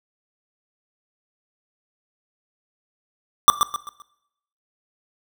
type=tone with echo; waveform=square; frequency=1174.7 Hz; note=D6; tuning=in tune; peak=-6 dBFS; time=3.48-3.5 s; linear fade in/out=0 ms; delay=130 ms; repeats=4; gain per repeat=-9 dB; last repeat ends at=4.02 s; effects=noise-tail reverb RT60 0.8 s tail -18 dB re dry